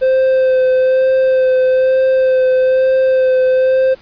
triangle tone with vibrato, 519 Hz, C5, 14 cents flat, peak -7 dBFS, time 0.01-3.95 s, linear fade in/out 20 ms, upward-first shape sine, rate 1.1 Hz, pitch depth 16 cents each way, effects pink hiss -44 dBFS RMS until 4.01 s + resampled to 11025 Hz

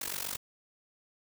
white noise with amplitude modulation, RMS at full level -33 dBFS, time 0.01-0.37 s, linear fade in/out 5 ms, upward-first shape sine, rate 47.3 Hz, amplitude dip 90%, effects none

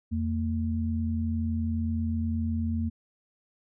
sine tone pair together, 85.1 / 227.2 Hz, F2 / A#3, -44 / -44 cents, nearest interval octave + perfect fourth, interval 1700 cents, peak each -28 / -29 dBFS, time 0.11-2.9 s, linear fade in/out 20 ms, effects none

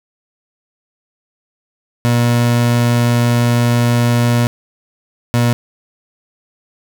30% pulse tone pair in turn, 119.6 / 119.6 Hz, A#2 / A#2, +45 / +45 cents, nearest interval unison, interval 0 cents, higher neither, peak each -8 dBFS, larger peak neither, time 2.05-4.47 / 5.34-5.53 s, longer first, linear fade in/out 0 ms, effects none

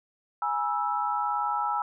sine chord, E major, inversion first, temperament equal with one note detuned, 830.6 / 968.6 / 1318.5 Hz, G#5 / B5 / E6, 0 / -34 / 0 cents, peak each -29 / -31 / -29 dBFS, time 0.42-1.82 s, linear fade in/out 2 ms, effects none

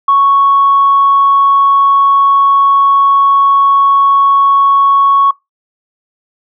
sine tone, 1108.7 Hz, C#6, in tune, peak -4 dBFS, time 0.08-5.31 s, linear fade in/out 5 ms, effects noise-tail reverb RT60 0.2 s tail -24 dB re dry + tanh soft clip ceiling 0 dBFS

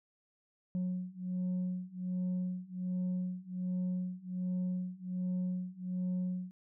sine beating tone pair, 181.4 / 182.7 Hz, F#3 / F#3, -34 / -22 cents, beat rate 1.3 Hz, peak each -35 / -34 dBFS, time 0.75-6.51 s, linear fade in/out 0 ms, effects tanh soft clip ceiling -30 dBFS

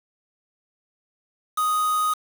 triangle tone with quantisation, 1246 Hz, D#6, 2 cents sharp, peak -18 dBFS, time 1.57-2.14 s, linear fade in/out 10 ms, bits 5, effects none

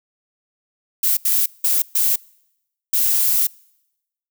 violet noise bursts at uneven times, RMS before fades -17 dBFS, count 5, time 1.03-1.17 / 1.25-1.46 / 1.64-1.82 / 1.95-2.16 / 2.93-3.47 s, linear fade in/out 5 ms, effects noise-tail reverb RT60 0.9 s tail -26 dB re dry

